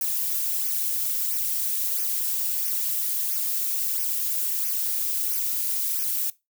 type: noise with flanger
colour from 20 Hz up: violet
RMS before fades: -26 dBFS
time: 0.01-6.3 s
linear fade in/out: 2 ms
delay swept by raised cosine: 0.25 to 3.45 ms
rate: 1.5 Hz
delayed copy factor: -0.75
effects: noise-tail reverb RT60 0.2 s tail -19 dB re dry